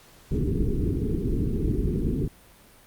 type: low-pass noise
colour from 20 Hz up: pink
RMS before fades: -25 dBFS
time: 0.31-2.28 s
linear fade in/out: 5 ms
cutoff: 440 Hz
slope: 96 dB/octave
effects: pink hiss -53 dBFS RMS until 2.86 s + Opus 48 kbps